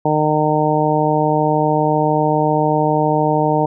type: harmonic tone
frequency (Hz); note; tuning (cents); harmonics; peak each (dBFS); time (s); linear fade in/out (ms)
152.7; D#3; -32; 1 / 2 / 3 / 4 / 5 / 6; -20 / -20 / -20 / -20 / -20 / -20; 0.05-3.66; 5
effects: none